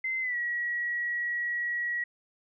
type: tone with pitch glide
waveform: sine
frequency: 2067 to 1917.5 Hz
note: C7 to A#6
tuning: -22 to +48 cents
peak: -28 dBFS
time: 0.04-2.04 s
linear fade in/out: 5 ms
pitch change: -130 cents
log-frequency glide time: 0.21-0.37 s
effects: none